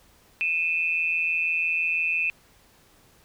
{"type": "tone pair together", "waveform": "sine", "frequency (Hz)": [2471, 2637], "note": ["D#7", "E7"], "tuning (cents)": [-13, 0], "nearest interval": "minor second", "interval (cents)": 113, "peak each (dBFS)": -25, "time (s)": [0.41, 2.3], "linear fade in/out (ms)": 0, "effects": ["pink hiss -58 dBFS RMS until 3.24 s"]}